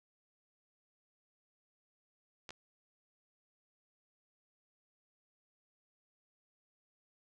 clicks, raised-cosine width 0.2 ms, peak -28 / -29 dBFS, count 2, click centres 2.492 / 2.506 s, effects none

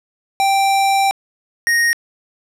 square tone pair in turn, 784 / 1864.7 Hz, G5 / A#6, 0 / 0 cents, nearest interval octave + minor third, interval 1500 cents, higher second, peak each -13 / -13 dBFS, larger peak neither, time 0.4-1.11 / 1.67-1.93 s, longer first, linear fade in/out 0 ms, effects low-pass 12000 Hz 12 dB/octave

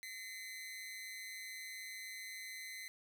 sawtooth tone with amplitude modulation, 2044 Hz, C7, 41 cents flat, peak -39 dBFS, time 0.03-2.88 s, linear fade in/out 0 ms, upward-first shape sine, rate 207 Hz, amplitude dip 70%, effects none

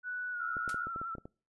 sine tone with pitch glide, 1480 to 1437.9 Hz, F#6 to F#6, 0 to -50 cents, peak -35 dBFS, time 0.03-0.88 s, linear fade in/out 50 ms, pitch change -50 cents, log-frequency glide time 0.32-0.37 s
sine tone with vibrato, 1344 Hz, E6, 33 cents sharp, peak -36 dBFS, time 0.39-1.16 s, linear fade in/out 20 ms, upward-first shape triangle, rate 12 Hz, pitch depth 53 cents each way
clicks, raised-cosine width 2 ms, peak -31 dBFS, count 9, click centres 0.568 / 0.678 / 0.744 / 0.87 / 0.961 / 1.015 / 1.152 / 1.183 / 1.255 s
white noise with exponential decay, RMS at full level -40 dBFS, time 0.69-0.8 s, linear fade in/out 2 ms, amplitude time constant 22 ms
effects noise-tail reverb RT60 0.4 s tail -25 dB re dry + resampled to 24000 Hz

